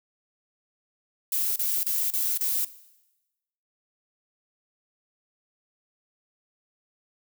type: noise bursts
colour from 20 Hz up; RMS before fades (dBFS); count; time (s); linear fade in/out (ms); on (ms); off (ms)
violet; -26; 5; 1.32-2.648; 2; 240; 32
effects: noise-tail reverb RT60 1.0 s tail -17 dB re dry